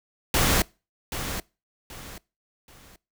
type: noise with echo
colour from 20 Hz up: pink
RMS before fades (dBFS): -21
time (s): 0.34-0.62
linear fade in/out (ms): 2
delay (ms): 780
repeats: 3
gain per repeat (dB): -10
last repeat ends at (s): 2.96
effects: noise-tail reverb RT60 0.3 s tail -24 dB re dry